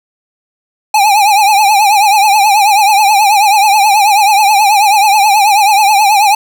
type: tone with vibrato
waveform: square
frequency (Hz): 824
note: G#5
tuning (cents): -14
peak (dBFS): -6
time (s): 0.94-6.35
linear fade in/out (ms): 5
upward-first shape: triangle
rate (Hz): 9.3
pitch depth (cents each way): 120
effects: 7-bit